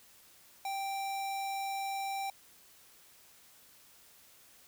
square tone, 784 Hz, G5, in tune, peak -35 dBFS, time 0.65-2.3 s, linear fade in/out 2 ms, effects white hiss -60 dBFS RMS until 4.67 s

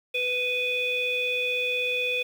sine tone cluster, 498.1 / 2491 / 3447 Hz, B4 / D#7 / A7, +15 / +1 / -36 cents, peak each -30 / -25 / -32 dBFS, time 0.14-2.23 s, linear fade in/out 10 ms, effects tanh soft clip ceiling -16 dBFS + 8-bit

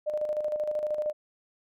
sine tone with tremolo, 604 Hz, D5, 48 cents sharp, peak -25 dBFS, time 0.06-1.13 s, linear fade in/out 20 ms, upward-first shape square, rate 13 Hz, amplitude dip 50%, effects none

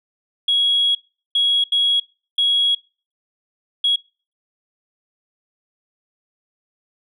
sine tone bursts at uneven times, 3322 Hz, G#7, in tune, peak -13 dBFS, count 5, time 0.48-0.95 / 1.35-1.64 / 1.72-2 / 2.38-2.75 / 3.84-3.96 s, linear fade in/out 5 ms, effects noise-tail reverb RT60 0.4 s tail -25 dB re dry + tanh soft clip ceiling -9 dBFS

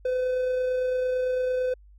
triangle tone with amplitude modulation, 507 Hz, B4, 45 cents sharp, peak -20 dBFS, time 0.05-1.74 s, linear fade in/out 5 ms, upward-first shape sine, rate 28.9 Hz, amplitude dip 25%, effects added 50 Hz sine -49 dBFS peak until 1.98 s

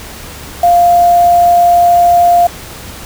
sine tone with quantisation, 698.5 Hz, F5, in tune, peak -4 dBFS, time 0.63-2.47 s, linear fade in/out 5 ms, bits 4, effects added 70 Hz sine -35 dBFS peak until 3.05 s + pink hiss -29 dBFS RMS until 3.05 s

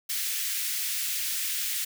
white high-pass noise, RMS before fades -30 dBFS, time 0.09-1.85 s, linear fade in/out 10 ms, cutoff 1800 Hz, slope 24 dB/octave, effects none

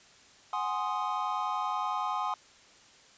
triangle chord, Ab dominant seventh, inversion third, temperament equal, 740 / 830.6 / 1046.5 / 1244.5 Hz, Gb5 / Ab5 / C6 / Eb6, 0 / 0 / 0 / 0 cents, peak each -35 / -33 / -32 / -33 dBFS, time 0.53-2.34 s, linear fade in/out 2 ms, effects white hiss -57 dBFS RMS until 3.17 s + resampled to 16000 Hz

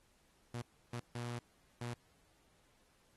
sawtooth tone bursts at uneven times, 120 Hz, B2, 49 cents flat, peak -36 dBFS, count 4, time 0.54-0.62 / 0.93-1 / 1.15-1.39 / 1.81-1.94 s, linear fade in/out 5 ms, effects pink hiss -72 dBFS RMS until 3.16 s + AAC 32 kbps

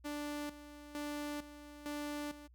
sawtooth tone with tremolo, 293.7 Hz, D4, in tune, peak -35 dBFS, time 0.04-2.48 s, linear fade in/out 20 ms, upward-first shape square, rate 1.1 Hz, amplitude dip 75%, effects added 60 Hz sine -59 dBFS peak until 2.54 s

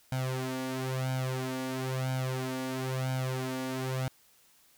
sawtooth tone with flanger, 130 Hz, C3, 11 cents flat, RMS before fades -33 dBFS, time 0.12-4.08 s, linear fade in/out 2 ms, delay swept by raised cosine 1.3 to 3.5 ms, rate 1 Hz, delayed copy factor +0.9, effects white hiss -63 dBFS RMS until 4.77 s

